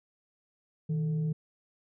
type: tone with frequency modulation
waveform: sine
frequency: 157.4 Hz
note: D#3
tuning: 20 cents sharp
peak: -27 dBFS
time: 0.89-1.33 s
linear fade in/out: 10 ms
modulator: 282 Hz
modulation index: 0.27
effects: none